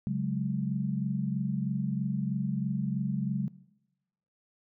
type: chord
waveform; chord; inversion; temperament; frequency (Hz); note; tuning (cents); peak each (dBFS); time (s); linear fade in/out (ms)
sine; C# suspended fourth; none; just; 138.59 / 184.79 / 207.9; C#3 / F#3 / G#3; 0 / -2 / +2; -32; 0.07-3.48; 0
effects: noise-tail reverb RT60 0.9 s tail -19 dB re dry